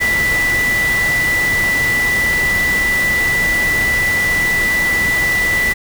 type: tone in noise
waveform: sine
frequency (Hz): 1975.5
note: B6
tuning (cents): 0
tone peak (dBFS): -13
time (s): 0-5.74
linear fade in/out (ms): 20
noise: pink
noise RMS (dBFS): -23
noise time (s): 0-5.74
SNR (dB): +7
effects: none